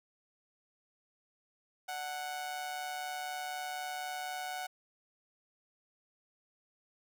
sawtooth tone with amplitude modulation, 740 Hz, F#5, in tune, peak -31 dBFS, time 1.88-4.67 s, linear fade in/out 10 ms, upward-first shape sine, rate 144 Hz, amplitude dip 55%, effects none

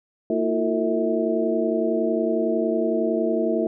sine tone cluster, 228.3 / 326.2 / 357.1 / 452.9 / 647 Hz, A#3 / E4 / F4 / A#4 / E5, -36 / -18 / +39 / -50 / -32 cents, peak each -26 dBFS, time 0.3-3.67 s, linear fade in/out 2 ms, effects none

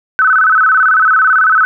sine tone with vibrato, 1396.9 Hz, F6, in tune, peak -6 dBFS, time 0.19-1.65 s, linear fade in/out 0 ms, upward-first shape square, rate 18 Hz, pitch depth 140 cents each way, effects none

